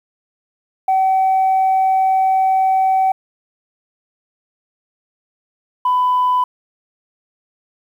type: tone pair in turn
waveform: sine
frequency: 762 / 998.9 Hz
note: G5 / B5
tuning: -49 / +19 cents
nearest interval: perfect fourth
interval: 468 cents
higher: second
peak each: -10 / -11 dBFS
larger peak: first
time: 0.88-3.12 / 5.85-6.44 s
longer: first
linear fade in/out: 5 ms
effects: tanh soft clip ceiling -9 dBFS + 8-bit